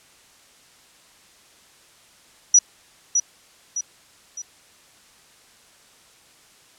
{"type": "tone with echo", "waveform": "sine", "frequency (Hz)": 5860, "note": "F#8", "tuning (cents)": -18, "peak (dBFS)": -8, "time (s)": [2.54, 2.59], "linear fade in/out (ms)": 5, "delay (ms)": 610, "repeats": 3, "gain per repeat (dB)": -7, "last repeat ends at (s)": 4.42, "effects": ["white hiss -53 dBFS RMS until 6.78 s", "low-pass 9000 Hz 12 dB/octave"]}